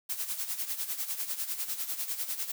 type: noise with tremolo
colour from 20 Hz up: blue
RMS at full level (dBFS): -32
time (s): 0.09-2.52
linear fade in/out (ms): 10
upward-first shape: sine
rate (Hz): 10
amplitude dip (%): 70
effects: none